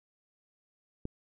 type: click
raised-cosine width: 3 ms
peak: -23 dBFS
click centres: 1.054 s
effects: none